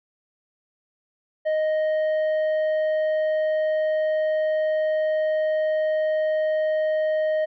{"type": "tone with tanh clipping", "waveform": "sine", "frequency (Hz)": 622, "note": "D#5", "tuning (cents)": -1, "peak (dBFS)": -21, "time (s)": [1.45, 7.46], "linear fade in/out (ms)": 20, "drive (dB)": 6, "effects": []}